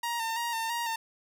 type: tone with vibrato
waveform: sawtooth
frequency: 923 Hz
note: A#5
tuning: 17 cents flat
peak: -26 dBFS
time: 0.03-0.96 s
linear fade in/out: 5 ms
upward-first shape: square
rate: 3 Hz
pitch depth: 35 cents each way
effects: none